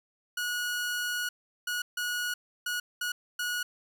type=tone bursts at uneven times; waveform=sawtooth; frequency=1456 Hz; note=F#6; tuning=28 cents flat; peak=-26 dBFS; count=6; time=0.37-1.29 / 1.67-1.82 / 1.97-2.34 / 2.66-2.8 / 3.01-3.12 / 3.39-3.63 s; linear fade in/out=5 ms; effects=none